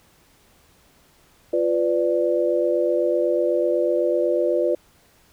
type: chord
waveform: sine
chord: B diminished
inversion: second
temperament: equal with one note detuned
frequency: 349.2 / 499.3 / 587.3 Hz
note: F4 / B4 / D5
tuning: 0 / +19 / 0 cents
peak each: -22 dBFS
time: 1.53-4.75 s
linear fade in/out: 5 ms
effects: pink hiss -57 dBFS RMS until 5.32 s